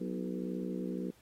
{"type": "harmonic tone with a mistuned harmonic", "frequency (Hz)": 61.74, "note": "B1", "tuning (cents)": 0, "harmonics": [3, 4, 5, 6, 7, 8], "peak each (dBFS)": [-38, -40, -42, -44, -45, -46], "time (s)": [0, 1.11], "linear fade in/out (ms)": 10, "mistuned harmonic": 5, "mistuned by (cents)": 51, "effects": ["pink hiss -65 dBFS RMS until 1.21 s", "AAC 48 kbps"]}